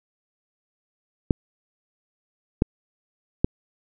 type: clicks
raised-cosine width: 3 ms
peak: -4 dBFS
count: 3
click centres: 1.308 / 2.621 / 3.445 s
effects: none